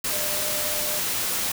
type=tone in noise; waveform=sine; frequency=601 Hz; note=D5; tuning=40 cents sharp; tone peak=-34 dBFS; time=0.12-0.99 s; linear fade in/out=5 ms; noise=white; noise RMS=-26 dBFS; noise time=0.04-1.52 s; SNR=-11 dB; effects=none